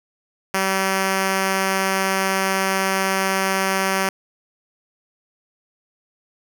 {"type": "tone", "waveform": "5% pulse", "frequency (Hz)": 192, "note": "G3", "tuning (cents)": -36, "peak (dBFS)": -7, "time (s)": [0.54, 4.09], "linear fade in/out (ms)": 2, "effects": []}